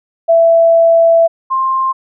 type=tone pair in turn; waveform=sine; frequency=665 / 1055.6 Hz; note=E5 / C6; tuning=+15 / +15 cents; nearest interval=minor sixth; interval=800 cents; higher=second; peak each=-5 / -11 dBFS; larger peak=first; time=0.28-1.28 / 1.5-1.93 s; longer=first; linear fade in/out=20 ms; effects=none